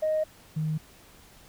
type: tone pair in turn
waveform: sine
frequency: 622.3 / 155.57 Hz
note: D#5 / D#3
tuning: 0 / 0 cents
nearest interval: 2 octaves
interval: 2400 cents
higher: first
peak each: -22 / -25 dBFS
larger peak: first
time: 0.02-0.24 / 0.56-0.78 s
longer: neither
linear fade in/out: 10 ms
effects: tanh soft clip ceiling -19 dBFS + pink hiss -54 dBFS RMS until 1.48 s